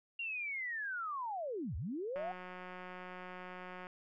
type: linear two-way sweep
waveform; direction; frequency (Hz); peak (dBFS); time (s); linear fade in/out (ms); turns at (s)
sine; down then up; 2794 to 61.74 to 752; -37; 0.19-2.32; 5; 1.76
type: click train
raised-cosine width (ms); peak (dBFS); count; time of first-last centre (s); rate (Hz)
0.5; -33; 312; 2.16-3.869; 182
effects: none